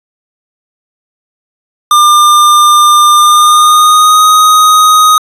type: tone with pitch glide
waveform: square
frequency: 1200 to 1251 Hz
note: D6 to D#6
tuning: +37 to +9 cents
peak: -3 dBFS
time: 1.91-5.18 s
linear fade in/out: 2 ms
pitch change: +72 cents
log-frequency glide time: 3.16-4.23 s
effects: resampled to 32000 Hz